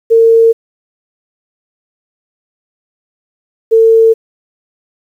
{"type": "tone pair in turn", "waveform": "sine", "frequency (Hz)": [455.3, 449.8], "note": ["A#4", "A4"], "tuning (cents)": [-41, 38], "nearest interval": "unison", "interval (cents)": 21, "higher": "first", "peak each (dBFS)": -3, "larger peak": "neither", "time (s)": [[0.1, 0.53], [3.71, 4.14]], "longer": "neither", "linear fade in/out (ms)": 20, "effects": ["7-bit"]}